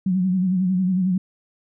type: tone with vibrato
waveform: sine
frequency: 185 Hz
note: F#3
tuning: in tune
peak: -17 dBFS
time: 0.06-1.18 s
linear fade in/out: 5 ms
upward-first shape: sine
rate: 11 Hz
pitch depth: 63 cents each way
effects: none